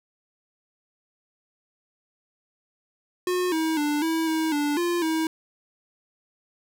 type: tone with pitch steps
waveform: square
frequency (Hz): 361.8 / 319.9 / 295 / 324.7 / 319 / 292.2 / 347.4 / 320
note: F#4 / D#4 / D4 / E4 / D#4 / D4 / F4 / D#4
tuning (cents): -39 / +48 / +8 / -26 / +43 / -9 / -9 / +49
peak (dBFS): -23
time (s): 3.27-5.27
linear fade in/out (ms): 2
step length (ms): 250
effects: none